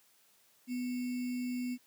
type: tone with sample-and-hold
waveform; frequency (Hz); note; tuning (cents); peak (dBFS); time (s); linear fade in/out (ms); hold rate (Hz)
sine; 248.3; B3; +9; -33; 0.67-1.78; 50; 2450
effects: white hiss -67 dBFS RMS until 1.86 s + high-pass 100 Hz 12 dB/octave